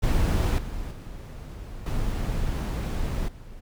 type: noise with level steps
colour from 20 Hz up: brown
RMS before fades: -21 / -33 / -38 / -27 / -43 dBFS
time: 0.02-3.61 s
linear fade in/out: 20 ms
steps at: 0.58 / 0.91 / 1.86 / 3.28 s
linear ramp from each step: 5 ms
effects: none